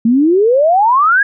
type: exponential sweep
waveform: sine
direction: up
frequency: 220 to 1692 Hz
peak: -7 dBFS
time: 0.05-1.23 s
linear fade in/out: 5 ms
effects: none